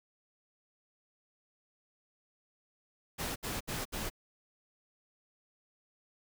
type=noise bursts; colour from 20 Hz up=pink; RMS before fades=-37 dBFS; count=4; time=3.18-4.101 s; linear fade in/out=20 ms; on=180 ms; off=67 ms; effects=none